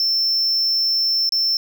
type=tone with dropouts; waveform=triangle; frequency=5350 Hz; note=E8; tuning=25 cents sharp; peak=-15 dBFS; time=0-1.57 s; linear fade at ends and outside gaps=1 ms; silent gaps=1.292-1.322 s; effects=none